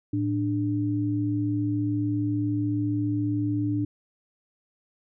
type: tone pair together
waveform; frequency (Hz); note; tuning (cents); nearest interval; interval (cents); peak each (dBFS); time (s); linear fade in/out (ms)
sine; 110.7 / 295.5; A2 / D4; +11 / +11; octave + perfect fourth; 1700; -27 / -25; 0.13-3.85; 5
effects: none